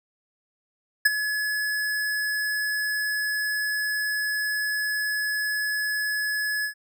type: tone with ADSR envelope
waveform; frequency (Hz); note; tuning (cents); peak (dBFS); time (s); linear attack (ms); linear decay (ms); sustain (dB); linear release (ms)
square; 1701; G#6; +41; -13; 1.05-6.74; 9; 23; -12; 95
effects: none